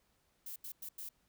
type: noise bursts at uneven times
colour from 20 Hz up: violet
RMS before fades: -45 dBFS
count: 4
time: 0.46-0.56 / 0.64-0.72 / 0.82-0.89 / 0.98-1.09 s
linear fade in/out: 5 ms
effects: pink hiss -75 dBFS RMS until 1.28 s